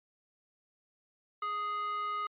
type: tone with high-pass filter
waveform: square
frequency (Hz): 415.3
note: G#4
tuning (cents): 0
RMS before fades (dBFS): -35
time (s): 1.42-2.27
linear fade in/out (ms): 5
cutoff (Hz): 1100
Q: 7.9
effects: resampled to 8000 Hz